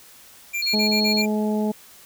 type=tone bursts; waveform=square; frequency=2373 Hz; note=D7; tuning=17 cents sharp; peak=-24 dBFS; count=6; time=0.53-1.263 s; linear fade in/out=20 ms; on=98 ms; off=29 ms
type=tone; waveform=sine; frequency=4309 Hz; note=C#8; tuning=50 cents flat; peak=-21 dBFS; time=0.62-1.22 s; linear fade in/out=5 ms
type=harmonic tone; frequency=212.8 Hz; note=G#3; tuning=42 cents sharp; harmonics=1 / 2 / 3 / 4; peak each=-21 / -27 / -31 / -33 dBFS; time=0.73-1.72 s; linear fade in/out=10 ms
effects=white hiss -48 dBFS RMS until 2.05 s